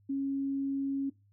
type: tone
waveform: sine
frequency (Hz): 274.4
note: C#4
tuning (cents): -17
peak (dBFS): -29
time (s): 0.09-1.1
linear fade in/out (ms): 10
effects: noise-tail reverb RT60 0.2 s tail -17 dB re dry + added 101 Hz sine -62 dBFS peak until 1.32 s